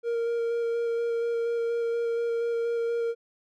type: tone with vibrato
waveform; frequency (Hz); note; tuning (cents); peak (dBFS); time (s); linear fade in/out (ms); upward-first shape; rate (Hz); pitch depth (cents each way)
triangle; 466.2; A#4; 0; -23; 0.03-3.15; 50; square; 4.2; 9
effects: none